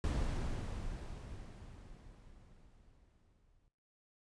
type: noise with exponential decay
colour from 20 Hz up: brown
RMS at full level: -33 dBFS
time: 0.04-3.68 s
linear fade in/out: 0 ms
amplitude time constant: 790 ms
effects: noise-tail reverb RT60 0.4 s tail -18 dB re dry + resampled to 22050 Hz